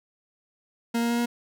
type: tone with pitch steps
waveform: 40% pulse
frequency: 233.1 / 234.7 / 236.4 / 238 Hz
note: A#3 / A#3 / A#3 / A#3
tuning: 0 / +12 / +24 / +36 cents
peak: -22 dBFS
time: 0.94-1.26 s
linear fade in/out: 10 ms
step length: 80 ms
effects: none